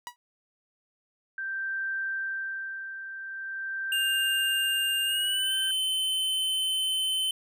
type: tone with exponential decay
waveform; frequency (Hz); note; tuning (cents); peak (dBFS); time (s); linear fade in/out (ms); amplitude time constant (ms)
sawtooth; 970; B5; -31; -28; 0.07-0.16; 0; 19
type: tone with tremolo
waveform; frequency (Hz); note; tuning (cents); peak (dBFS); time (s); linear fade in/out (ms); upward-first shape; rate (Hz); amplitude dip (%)
sine; 1568; G6; 0; -28; 1.38-5.71; 2; sine; 0.44; 60
type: tone with pitch glide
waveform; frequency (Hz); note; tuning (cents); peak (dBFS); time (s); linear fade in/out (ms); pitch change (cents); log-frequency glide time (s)
square; 2808 to 3062; F7 to G7; +9 to -41; -26; 3.92-7.31; 2; +150; 5.04-5.53
effects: none